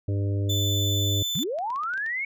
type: harmonic tone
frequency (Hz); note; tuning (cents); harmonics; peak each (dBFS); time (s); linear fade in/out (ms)
100; G2; +35; 1 / 3 / 4 / 5 / 6; -23 / -34 / -37 / -41 / -42; 0.08-1.23; 5
type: tone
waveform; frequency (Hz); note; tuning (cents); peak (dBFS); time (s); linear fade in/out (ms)
35% pulse; 3520; A7; 0; -24; 0.49-1.44; 10
type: linear sweep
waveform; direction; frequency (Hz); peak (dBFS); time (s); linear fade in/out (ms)
sine; up; 118.7 to 2237; -26; 1.35-2.25; 5
type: clicks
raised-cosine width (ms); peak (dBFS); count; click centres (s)
0.2; -29; 10; 1.354 / 1.39 / 1.432 / 1.587 / 1.703 / 1.76 / 1.835 / 1.937 / 1.977 / 2.063
effects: none